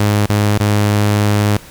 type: tone with dropouts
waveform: sawtooth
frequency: 103.83 Hz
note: G#2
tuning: in tune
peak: -7 dBFS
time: 0-1.57 s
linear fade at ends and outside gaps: 5 ms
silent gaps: 0.26-0.294 / 0.58-0.6 s
effects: pink hiss -38 dBFS RMS until 1.7 s